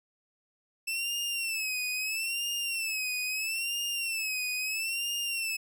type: tone with vibrato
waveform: sawtooth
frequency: 2648 Hz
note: E7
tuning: 7 cents sharp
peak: -27 dBFS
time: 0.87-5.57 s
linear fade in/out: 10 ms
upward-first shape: sine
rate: 0.76 Hz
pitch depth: 110 cents each way
effects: none